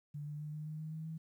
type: tone with pitch steps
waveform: sine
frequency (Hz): 146.83 / 148.71 / 150.61 / 152.54 / 154.49 / 156.46 / 158.46 / 160.49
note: D3 / D3 / D3 / D#3 / D#3 / D#3 / D#3 / E3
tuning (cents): 0 / +22 / +44 / -34 / -12 / +10 / +32 / -46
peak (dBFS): -40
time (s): 0.14-1.18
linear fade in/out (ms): 10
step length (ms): 130
effects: 12-bit